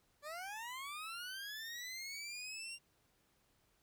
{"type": "linear sweep", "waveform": "20% pulse", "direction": "up", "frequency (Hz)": [568, 2800], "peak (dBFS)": -39, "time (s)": [0.22, 2.79], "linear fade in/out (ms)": 50, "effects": ["pink hiss -75 dBFS RMS until 3.82 s"]}